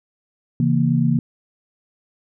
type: chord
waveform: sine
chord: A# diminished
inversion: first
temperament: equal with one note detuned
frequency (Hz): 136.21 / 164.81 / 233.1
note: C#3 / E3 / A#3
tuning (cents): -30 / 0 / 0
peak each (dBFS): -19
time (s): 0.6-1.19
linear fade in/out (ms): 2
effects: none